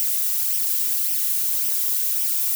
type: noise with flanger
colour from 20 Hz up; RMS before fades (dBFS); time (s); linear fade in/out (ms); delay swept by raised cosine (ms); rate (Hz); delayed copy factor
violet; -22; 0-2.55; 0; 0.35 to 2.15; 1.8; +0.55
effects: none